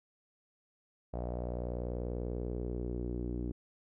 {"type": "tone with low-pass filter sweep", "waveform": "sawtooth", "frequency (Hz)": 60.3, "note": "B1", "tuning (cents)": -41, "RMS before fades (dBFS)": -37, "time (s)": [1.13, 3.52], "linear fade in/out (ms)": 10, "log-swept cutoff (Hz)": [660, 320], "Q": 3.5, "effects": []}